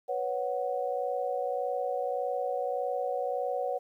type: chord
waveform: sine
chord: B suspended second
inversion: none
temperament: just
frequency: 493.9 / 555.6 / 740.8 Hz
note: B4 / C#5 / F#5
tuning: 0 / +4 / +2 cents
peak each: -33 dBFS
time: 0.08-3.79 s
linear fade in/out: 20 ms
effects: 11-bit